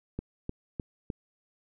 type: click train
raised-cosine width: 3 ms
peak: -20 dBFS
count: 4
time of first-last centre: 0.19-1.102 s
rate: 3.29 Hz
effects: none